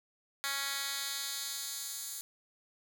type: tone with high-pass filter sweep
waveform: 10% pulse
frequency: 277.2 Hz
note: C#4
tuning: in tune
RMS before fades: -38 dBFS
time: 0.44-2.21 s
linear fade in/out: 0 ms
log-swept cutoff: 2000 to 7600 Hz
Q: 0.88
effects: none